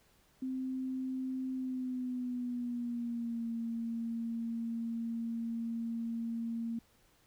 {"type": "tone with pitch glide", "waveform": "sine", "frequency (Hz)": [260, 230.3], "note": ["C4", "A#3"], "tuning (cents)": [-11, -21], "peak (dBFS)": -34, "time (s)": [0.42, 6.79], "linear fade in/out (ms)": 5, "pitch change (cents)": -210, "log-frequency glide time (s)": [1.53, 3.48], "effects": ["pink hiss -68 dBFS RMS until 7.26 s"]}